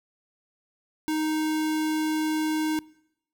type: tone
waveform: square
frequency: 311.1 Hz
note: D#4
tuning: in tune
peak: -25 dBFS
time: 1.08-2.79 s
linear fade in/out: 0 ms
effects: noise-tail reverb RT60 0.8 s tail -23 dB re dry